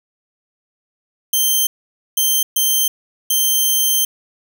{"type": "tone bursts at uneven times", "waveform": "5% pulse", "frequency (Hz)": 3136, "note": "G7", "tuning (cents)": 0, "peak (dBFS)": -5, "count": 4, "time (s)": [[1.33, 1.67], [2.17, 2.43], [2.56, 2.88], [3.3, 4.05]], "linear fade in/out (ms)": 5, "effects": []}